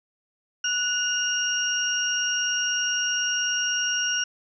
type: tone cluster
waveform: sine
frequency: 1474 / 2837 / 5630 Hz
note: F#6 / F7 / F8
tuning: -7 / +27 / +13 cents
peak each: -27 dBFS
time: 0.64-4.24 s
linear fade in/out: 5 ms
effects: none